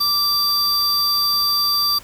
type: tone pair together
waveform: square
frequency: 1176 / 4704 Hz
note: D6 / D8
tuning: +2 / +2 cents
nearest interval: 2 octaves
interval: 2400 cents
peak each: -25 / -17 dBFS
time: 0-1.99 s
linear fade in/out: 10 ms
effects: pink hiss -43 dBFS RMS until 2.03 s